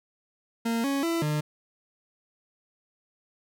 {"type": "tone with pitch steps", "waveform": "40% pulse", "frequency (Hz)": [230.1, 277, 333.8, 150.7], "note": ["A#3", "C#4", "E4", "D3"], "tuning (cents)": [-22, -1, 22, 45], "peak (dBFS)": -24, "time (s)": [0.65, 1.41], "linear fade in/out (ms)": 10, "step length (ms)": 190, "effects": []}